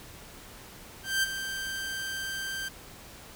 sawtooth tone with ADSR envelope, 1568 Hz, G6, in tune, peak -19 dBFS, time 1.03-2.69 s, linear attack 200 ms, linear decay 21 ms, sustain -10 dB, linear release 13 ms, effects pink hiss -48 dBFS RMS until 3.35 s

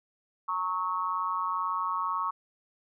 sine tone with amplitude modulation, 1105 Hz, C#6, 6 cents flat, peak -23 dBFS, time 0.48-2.31 s, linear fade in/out 10 ms, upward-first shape sine, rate 182 Hz, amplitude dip 100%, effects none

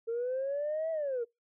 sine linear two-way sweep, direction up then down, 451.3 to 656 to 451.3 Hz, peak -29 dBFS, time 0.07-1.25 s, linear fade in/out 20 ms, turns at 0.91 s, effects noise-tail reverb RT60 0.2 s tail -25 dB re dry + tanh soft clip ceiling -27 dBFS

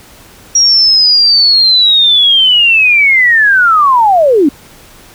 sine linear sweep, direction down, 5680 to 261.6 Hz, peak -4 dBFS, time 0.55-4.49 s, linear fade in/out 5 ms, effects pink hiss -38 dBFS RMS until 5.14 s

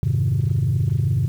sine chord, F minor seventh, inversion none, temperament equal, 87.31 / 103.83 / 130.81 / 155.56 Hz, F2 / Ab2 / C3 / Eb3, 0 / 0 / 0 / 0 cents, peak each -25 / -20 / -19 / -24 dBFS, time 0.03-1.28 s, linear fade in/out 0 ms, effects tanh soft clip ceiling -12 dBFS + 8-bit

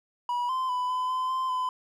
triangle tone with pitch steps, 972 / 1034 / 997 / 1011 / 1023 / 1037 / 1014 Hz, B5 / C6 / B5 / B5 / C6 / C6 / B5, -28 / -21 / +16 / +40 / -39 / -16 / +45 cents, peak -24 dBFS, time 0.29-1.69 s, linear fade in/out 2 ms, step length 200 ms, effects none

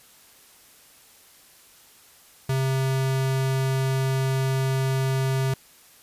square tone, 133 Hz, C3, 29 cents sharp, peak -22 dBFS, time 2.49-5.54 s, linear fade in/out 5 ms, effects white hiss -53 dBFS RMS until 6.02 s + resampled to 32000 Hz

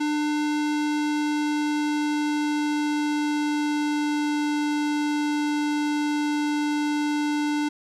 square tone with pitch glide, 298.9 to 296.5 Hz, D4 to D4, +31 to +17 cents, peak -23 dBFS, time 0-7.69 s, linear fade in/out 10 ms, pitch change -14 cents, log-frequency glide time 0.47-4.59 s, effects low-pass 7000 Hz 12 dB/octave + 10-bit

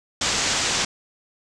white low-pass noise, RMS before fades -23 dBFS, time 0.21-0.85 s, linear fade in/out 5 ms, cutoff 7600 Hz, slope 48 dB/octave, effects none

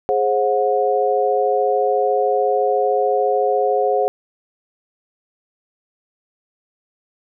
sine tone cluster, 417.2 / 531 / 727 Hz, G#4 / C5 / F#5, +8 / +25 / -31 cents, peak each -19 dBFS, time 0.09-4.08 s, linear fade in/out 0 ms, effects none

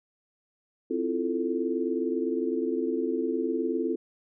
sine chord, F major seventh, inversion second, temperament equal, 261.6 / 329.6 / 349.2 / 440 Hz, C4 / E4 / F4 / A4, 0 / 0 / 0 / 0 cents, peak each -31 dBFS, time 0.9-3.96 s, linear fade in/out 10 ms, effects none

